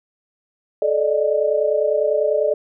sine tone cluster, 434.1 / 583 / 613 Hz, A4 / D5 / D#5, -23 / -13 / -26 cents, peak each -20 dBFS, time 0.82-2.54 s, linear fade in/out 2 ms, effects none

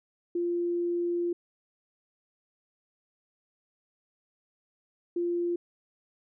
sine tone pair in turn, 346.9 / 346.9 Hz, F4 / F4, -12 / -12 cents, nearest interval unison, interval 0 cents, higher neither, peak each -26 dBFS, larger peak neither, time 0.35-1.33 / 5.16-5.56 s, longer first, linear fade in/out 5 ms, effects none

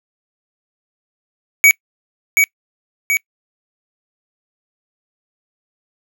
square tone with echo, 2262 Hz, C#7, 34 cents sharp, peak -6 dBFS, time 1.64-1.71 s, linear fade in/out 0 ms, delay 730 ms, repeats 2, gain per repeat -4 dB, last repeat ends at 3.17 s, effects noise-tail reverb RT60 0.1 s tail -26 dB re dry

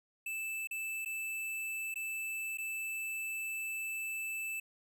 square tone with dropouts, 2637 Hz, E7, in tune, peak -37 dBFS, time 0.26-4.6 s, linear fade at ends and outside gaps 5 ms, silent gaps 0.673-0.71 / 1.049-1.058 / 1.942-1.957 / 2.574-2.583 s, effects none

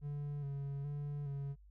triangle tone with vibrato, 142.3 Hz, C#3, 46 cents sharp, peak -36 dBFS, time 0.01-1.56 s, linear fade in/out 50 ms, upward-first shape square, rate 1.2 Hz, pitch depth 32 cents each way, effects added 50 Hz sine -57 dBFS peak until 1.7 s

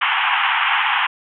pink band-pass noise, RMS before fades -18 dBFS, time 0.01-1.07 s, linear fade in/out 10 ms, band 790 to 3200 Hz, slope 96 dB/octave, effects none

